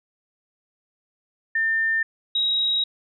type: tone pair in turn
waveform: sine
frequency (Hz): 1800 / 3816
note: A6 / A#7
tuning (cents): +39 / +40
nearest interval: octave + minor second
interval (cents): 1301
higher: second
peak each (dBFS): -19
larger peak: neither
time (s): 1.55-2.03 / 2.35-2.84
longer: second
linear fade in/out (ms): 5
effects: none